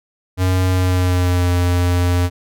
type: tone with pitch glide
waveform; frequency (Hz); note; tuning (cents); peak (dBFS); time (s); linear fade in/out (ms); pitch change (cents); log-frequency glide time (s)
square; 92.4 to 88.58; F#2 to F2; -2 to +25; -14; 0.37-2.3; 50; -73; 0.71-1.51
effects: none